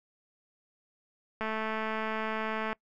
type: click train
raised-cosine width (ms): 0.5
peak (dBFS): -19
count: 290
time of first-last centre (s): 1.41-2.73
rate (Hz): 219
effects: noise-tail reverb RT60 0.1 s tail -24 dB re dry